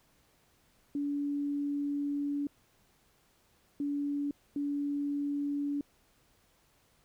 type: tone bursts at uneven times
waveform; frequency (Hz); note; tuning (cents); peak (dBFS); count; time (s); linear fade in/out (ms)
sine; 286.6; D4; -42; -30; 3; 0.95-2.47 / 3.8-4.31 / 4.56-5.81; 2
effects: pink hiss -68 dBFS RMS until 7.04 s